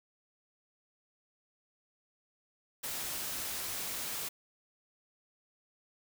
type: noise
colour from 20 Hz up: white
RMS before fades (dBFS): -38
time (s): 2.83-4.29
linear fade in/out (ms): 10
effects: none